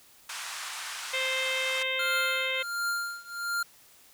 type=band-pass noise; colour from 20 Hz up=pink; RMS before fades=-38 dBFS; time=0.29-1.83 s; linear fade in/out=5 ms; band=990 to 10000 Hz; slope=24 dB/octave
type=harmonic tone; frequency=523.3 Hz; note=C5; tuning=in tune; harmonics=1 / 2 / 3 / 4 / 5 / 6 / 7; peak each=-35 / -42 / -40 / -31 / -35 / -35 / -37 dBFS; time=1.13-2.63 s; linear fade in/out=10 ms
type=tone with tremolo; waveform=square; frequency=1396.9 Hz; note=F6; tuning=in tune; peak=-27 dBFS; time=1.99-3.63 s; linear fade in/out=5 ms; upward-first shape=triangle; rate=1.4 Hz; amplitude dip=95%
effects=white hiss -57 dBFS RMS until 4.13 s